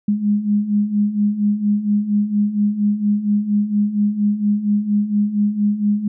sine beating tone pair, 204 / 208.3 Hz, G#3 / G#3, -31 / +5 cents, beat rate 4.3 Hz, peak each -21 / -16 dBFS, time 0.08-6.08 s, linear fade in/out 5 ms, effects none

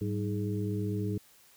harmonic tone with a mistuned harmonic, 104.3 Hz, G#2, 8 cents sharp, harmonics 1 / 2 / 3 / 4, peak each -32 / -35 / -37 / -38 dBFS, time 0.01-1.18 s, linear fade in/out 5 ms, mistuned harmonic 2, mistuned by -130 cents, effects white hiss -60 dBFS RMS until 1.56 s

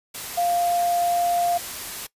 sine tone in noise, 698.5 Hz, F5, in tune, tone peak -19 dBFS, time 0.37-1.58 s, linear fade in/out 10 ms, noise white, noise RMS -33 dBFS, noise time 0.14-2.07 s, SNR +11 dB, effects noise-tail reverb RT60 0.1 s tail -20 dB re dry + resampled to 32000 Hz

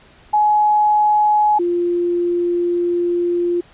sine tone pair in turn, 843 / 348.8 Hz, G#5 / F4, +26 / -2 cents, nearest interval octave + minor third, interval 1528 cents, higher first, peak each -11 / -15 dBFS, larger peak first, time 0.33-1.59 / 1.59-3.61 s, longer second, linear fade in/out 10 ms, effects pink hiss -48 dBFS RMS until 3.73 s + resampled to 8000 Hz

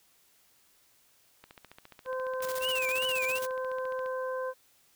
click train, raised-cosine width 0.3 ms, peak -32 dBFS, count 39, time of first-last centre 1.44-4.061 s, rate 14.5 Hz
harmonic tone, 516 Hz, C5, 24 cents flat, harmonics 1 / 2 / 3, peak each -32 / -38 / -42 dBFS, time 2.05-4.54 s, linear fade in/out 50 ms
white noise with tremolo, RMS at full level -39 dBFS, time 2.42-3.47 s, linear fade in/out 5 ms, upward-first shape square, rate 15 Hz, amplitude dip 70%
triangle tone with vibrato, 2637 Hz, E7, in tune, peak -28 dBFS, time 2.6-3.4 s, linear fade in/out 50 ms, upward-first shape triangle, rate 2.7 Hz, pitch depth 230 cents each way
effects white hiss -65 dBFS RMS until 4.95 s

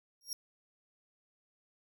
sawtooth tone with exponential growth, 5590 Hz, F8, 1 cent sharp, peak -30 dBFS, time 0.21-0.33 s, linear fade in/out 1 ms, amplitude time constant 25 ms, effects none

